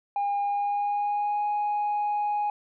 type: tone with pitch glide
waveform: sine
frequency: 810 to 830.4 Hz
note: G#5 to G#5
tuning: -43 to 0 cents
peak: -22 dBFS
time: 0.16-2.5 s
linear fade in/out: 2 ms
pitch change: +43 cents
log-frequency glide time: 0.42-1.46 s
effects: tanh soft clip ceiling -22 dBFS